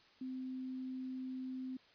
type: tone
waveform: sine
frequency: 258.5 Hz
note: C4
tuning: 21 cents flat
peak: -40 dBFS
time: 0.21-1.77 s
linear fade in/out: 5 ms
effects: white hiss -65 dBFS RMS until 1.94 s + resampled to 11025 Hz